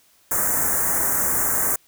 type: band-stop noise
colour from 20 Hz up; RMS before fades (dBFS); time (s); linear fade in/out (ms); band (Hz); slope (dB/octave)
white; -21; 0.31-1.76; 5; 1900 to 6600; 48
effects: white hiss -58 dBFS RMS until 1.87 s